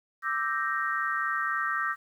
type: chord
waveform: sine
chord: E half-diminished seventh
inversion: third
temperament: equal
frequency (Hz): 1174.7 / 1318.5 / 1568 / 1864.7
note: D6 / E6 / G6 / Bb6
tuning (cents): 0 / 0 / 0 / 0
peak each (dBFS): -32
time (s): 0.22-1.96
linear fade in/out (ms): 50
effects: 10-bit